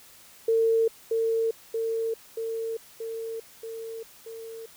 sine tone with echo, 452.4 Hz, A4, 48 cents sharp, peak -19 dBFS, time 0.48-0.88 s, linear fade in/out 5 ms, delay 630 ms, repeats 6, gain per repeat -3 dB, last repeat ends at 4.66 s, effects white hiss -52 dBFS RMS until 4.76 s

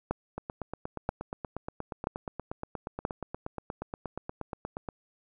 two click trains, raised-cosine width 1 ms, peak -14 / -21 dBFS, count 4 / 39, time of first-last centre 0.11-3.051 / 0.38-4.888 s, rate 1.02 / 8.43 Hz, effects none

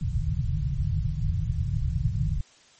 white low-pass noise, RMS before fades -26 dBFS, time 0.01-2.41 s, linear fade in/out 5 ms, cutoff 160 Hz, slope 96 dB/octave, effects white hiss -56 dBFS RMS until 2.79 s + MP3 32 kbps

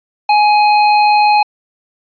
square tone, 837 Hz, G#5, 13 cents sharp, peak -8 dBFS, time 0.29-1.43 s, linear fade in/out 5 ms, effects resampled to 11025 Hz

